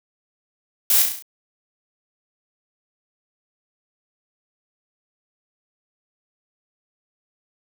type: noise with echo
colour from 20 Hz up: blue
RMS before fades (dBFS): -17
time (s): 0.9-1.02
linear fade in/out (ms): 2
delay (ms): 34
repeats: 6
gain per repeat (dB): -4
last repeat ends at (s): 1.224
effects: none